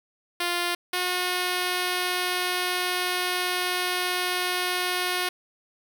5% pulse tone pair in turn, 350 / 361.5 Hz, F4 / F#4, +4 / -40 cents, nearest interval minor second, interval 56 cents, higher second, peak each -13 dBFS, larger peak neither, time 0.4-0.75 / 0.93-5.29 s, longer second, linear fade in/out 5 ms, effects 9-bit

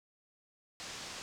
white low-pass noise, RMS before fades -45 dBFS, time 0.8-1.22 s, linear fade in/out 0 ms, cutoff 6700 Hz, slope 24 dB/octave, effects none

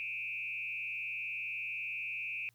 sine tone with frequency modulation, 2489 Hz, D#7, in tune, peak -36 dBFS, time 0-2.49 s, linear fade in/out 0 ms, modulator 138 Hz, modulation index 1.2, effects added 117 Hz sine -68 dBFS peak until 2.54 s + white hiss -73 dBFS RMS until 2.54 s

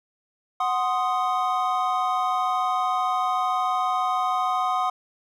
triangle chord, C diminished, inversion second, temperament equal, 740 / 1046.5 / 1244.5 Hz, Gb5 / C6 / Eb6, 0 / 0 / 0 cents, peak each -23 / -25 / -24 dBFS, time 0.6-4.9 s, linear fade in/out 5 ms, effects none

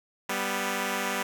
5% pulse tone pair together, 196 / 246.9 Hz, G3 / B3, 0 / 0 cents, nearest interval major third, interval 400 cents, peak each -19 dBFS, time 0.29-1.23 s, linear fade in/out 5 ms, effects none

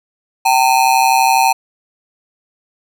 square ring-modulated tone, 840 Hz, G#5, 19 cents sharp, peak -7 dBFS, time 0.45-1.53 s, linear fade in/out 10 ms, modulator 66 Hz, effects none

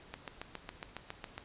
click train, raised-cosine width 0.3 ms, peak -24 dBFS, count 10, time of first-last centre 0.14-1.38 s, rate 7.26 Hz, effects pink hiss -56 dBFS RMS until 1.44 s + resampled to 8000 Hz

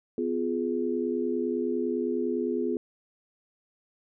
sine chord, F diminished, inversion second, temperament just, 251.4 / 349.2 / 419.1 Hz, Cb4 / F4 / Ab4, +31 / 0 / +16 cents, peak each -30 dBFS, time 0.18-2.77 s, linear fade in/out 2 ms, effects none

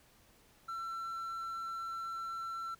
triangle tone, 1346 Hz, E6, 36 cents sharp, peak -36 dBFS, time 0.68-2.75 s, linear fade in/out 10 ms, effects pink hiss -65 dBFS RMS until 2.79 s

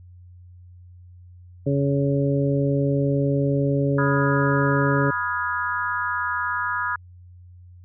harmonic tone, 140 Hz, C#3, 18 cents sharp, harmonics 1 / 2 / 3 / 4, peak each -21 / -24 / -26 / -27 dBFS, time 1.66-5.11 s, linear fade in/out 10 ms
sine chord, F half-diminished seventh, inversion second, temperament equal with one note detuned, 987.8 / 1244.5 / 1424.6 / 1661.2 Hz, Cb6 / Eb6 / F6 / Ab6, 0 / 0 / +34 / 0 cents, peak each -28 dBFS, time 3.98-6.96 s, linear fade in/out 5 ms
effects added 89 Hz sine -43 dBFS peak until 7.84 s

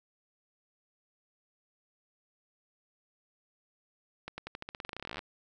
accelerating click train, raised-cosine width 0.3 ms, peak -23 dBFS, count 24, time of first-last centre 4.28-5.191 s, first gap 100 ms, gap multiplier 0.9, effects none

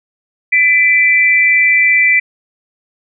sine tone pair together, 1999 / 2342 Hz, B6 / D7, +20 / -5 cents, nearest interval minor third, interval 275 cents, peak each -10 dBFS, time 0.52-2.2 s, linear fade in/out 10 ms, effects none

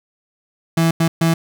35% pulse tone bursts at uneven times, 164.81 Hz, E3, in tune, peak -11 dBFS, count 3, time 0.77-0.91 / 1-1.08 / 1.21-1.34 s, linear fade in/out 5 ms, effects none

